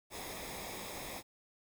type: noise with comb filter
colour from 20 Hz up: pink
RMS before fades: -44 dBFS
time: 0.1-1.23 s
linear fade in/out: 50 ms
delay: 0.68 ms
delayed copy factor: -0.6
effects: none